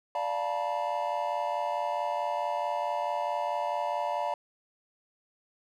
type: chord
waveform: triangle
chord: B half-diminished seventh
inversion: first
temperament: equal with one note detuned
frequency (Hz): 587.3 / 698.5 / 880 / 964.6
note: D5 / F5 / A5 / B5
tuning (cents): 0 / 0 / 0 / -41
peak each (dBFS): -32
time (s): 0.15-4.34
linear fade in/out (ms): 2
effects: none